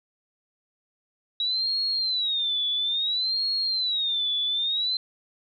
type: tone with vibrato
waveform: sine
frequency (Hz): 3849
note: B7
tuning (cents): -45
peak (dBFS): -23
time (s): 1.4-4.97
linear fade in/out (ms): 2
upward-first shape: sine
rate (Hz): 0.59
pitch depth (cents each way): 190
effects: none